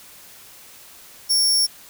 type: tone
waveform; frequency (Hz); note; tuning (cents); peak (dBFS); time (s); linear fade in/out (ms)
sawtooth; 5480; F8; -34; -13; 1.29-1.67; 20
effects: white hiss -45 dBFS RMS until 1.89 s